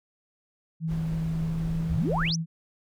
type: tone with pitch glide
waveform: sine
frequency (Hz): 161.6 to 163.48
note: E3 to E3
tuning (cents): -34 to -14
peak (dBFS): -26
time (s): 0.8-2.46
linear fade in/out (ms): 50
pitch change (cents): +20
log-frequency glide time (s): 1.21-1.86
type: noise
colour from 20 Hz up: brown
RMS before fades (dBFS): -36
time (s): 0.87-2.34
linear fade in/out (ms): 50
type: exponential sweep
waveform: sine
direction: up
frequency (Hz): 51.91 to 6450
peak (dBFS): -26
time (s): 1.89-2.36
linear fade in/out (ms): 10
effects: none

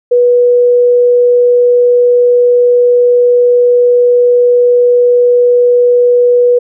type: tone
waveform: sine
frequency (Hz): 487.8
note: B4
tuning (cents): -21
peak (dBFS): -4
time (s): 0.11-6.59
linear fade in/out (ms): 10
effects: none

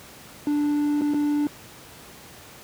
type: tone with dropouts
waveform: triangle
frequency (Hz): 293.7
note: D4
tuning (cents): 0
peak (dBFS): -18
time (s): 0.47-1.47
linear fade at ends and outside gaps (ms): 1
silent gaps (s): 1.011-1.018 / 1.137-1.144
effects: pink hiss -45 dBFS RMS until 2.63 s + high-pass 80 Hz 12 dB/octave

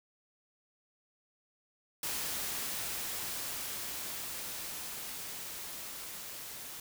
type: noise with level ramp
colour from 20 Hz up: white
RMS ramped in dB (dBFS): -36 to -45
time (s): 2.03-6.8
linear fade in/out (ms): 2
effects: none

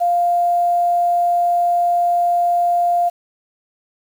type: tone with quantisation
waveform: sine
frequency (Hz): 698.5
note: F5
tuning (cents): 0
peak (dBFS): -13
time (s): 0-3.1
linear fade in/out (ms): 20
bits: 7
effects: none

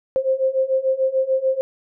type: beating tone pair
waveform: sine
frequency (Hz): 523.3 / 530.1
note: C5 / C5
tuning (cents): 0 / +23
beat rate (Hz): 6.8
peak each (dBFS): -21 / -19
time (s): 0.16-1.61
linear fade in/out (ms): 0
effects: none

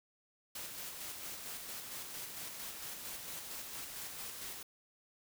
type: noise with tremolo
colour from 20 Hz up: white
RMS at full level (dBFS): -44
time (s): 0.55-4.63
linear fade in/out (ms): 5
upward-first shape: square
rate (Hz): 4.4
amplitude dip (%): 30
effects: none

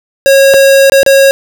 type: tone with dropouts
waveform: square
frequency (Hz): 546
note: C#5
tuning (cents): -26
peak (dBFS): -3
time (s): 0.26-1.31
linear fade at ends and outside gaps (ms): 0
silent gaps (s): 0.538-0.542 / 0.898-0.921 / 1.031-1.063
effects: none

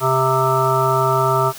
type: harmonic tone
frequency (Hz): 131.6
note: C3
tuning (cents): +10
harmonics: 1 / 3 / 5 / 7 / 9 / 10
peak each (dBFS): -21 / -21 / -21 / -21 / -21 / -21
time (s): 0-1.53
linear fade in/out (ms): 50
effects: white hiss -36 dBFS RMS until 1.58 s

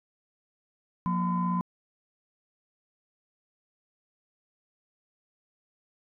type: tone cluster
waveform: sine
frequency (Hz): 177.7 / 234.5 / 1015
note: F3 / A#3 / B5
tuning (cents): +30 / +11 / +47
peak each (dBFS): -26 / -34 / -29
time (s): 1.06-1.61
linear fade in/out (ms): 0
effects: tanh soft clip ceiling -18 dBFS

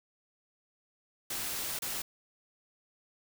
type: noise with dropouts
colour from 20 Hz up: white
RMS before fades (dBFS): -36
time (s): 1.3-2.02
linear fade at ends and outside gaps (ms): 5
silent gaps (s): 1.79-1.82
effects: none

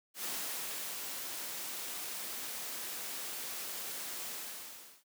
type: noise with ADSR envelope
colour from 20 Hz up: white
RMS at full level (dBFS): -38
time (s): 0.14-5.04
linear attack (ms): 100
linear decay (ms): 730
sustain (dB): -3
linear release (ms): 760
effects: high-pass 200 Hz 12 dB/octave

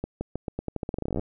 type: accelerating click train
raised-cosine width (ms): 2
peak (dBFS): -16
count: 21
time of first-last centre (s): 0.04-1.195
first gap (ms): 170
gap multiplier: 0.86
effects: none

